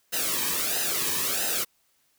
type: noise with flanger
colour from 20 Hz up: white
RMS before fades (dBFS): -27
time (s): 0.12-1.65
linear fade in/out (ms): 20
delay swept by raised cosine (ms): 0.88 to 1.46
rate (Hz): 1.5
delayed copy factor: -0.75
effects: white hiss -68 dBFS RMS until 2.18 s